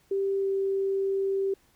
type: tone with pitch glide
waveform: sine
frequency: 392 to 389.7 Hz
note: G4 to G4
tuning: 0 to -10 cents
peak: -24 dBFS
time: 0.11-1.54 s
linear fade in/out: 5 ms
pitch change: -10 cents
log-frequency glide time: 0.4-0.46 s
effects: pink hiss -64 dBFS RMS until 1.75 s